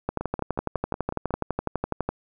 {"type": "two click trains", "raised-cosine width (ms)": 1, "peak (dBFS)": [-16, -11], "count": [7, 25], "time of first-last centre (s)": [[0.21, 1.307], [0.09, 2.09]], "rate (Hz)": [5.47, 12], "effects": []}